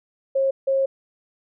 sine tone bursts at uneven times, 540 Hz, C#5, 45 cents flat, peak -17 dBFS, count 2, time 0.35-0.51 / 0.67-0.86 s, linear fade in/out 10 ms, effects none

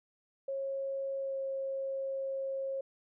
sine tone with pitch glide, 544 to 539.9 Hz, C#5 to C#5, -33 to -46 cents, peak -33 dBFS, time 0.48-2.81 s, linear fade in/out 5 ms, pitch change -13 cents, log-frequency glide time 1.19-1.37 s, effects none

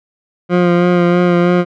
20% pulse tone with vibrato, 176 Hz, F3, 14 cents sharp, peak -4 dBFS, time 0.49-1.65 s, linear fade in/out 50 ms, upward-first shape sine, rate 3.1 Hz, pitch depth 21 cents each way, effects low-pass 2000 Hz 12 dB/octave

